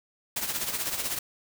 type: noise with tremolo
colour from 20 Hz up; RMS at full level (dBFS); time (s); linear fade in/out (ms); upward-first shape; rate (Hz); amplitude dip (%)
white; -28; 0.36-1.19; 5; triangle; 16; 70
effects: none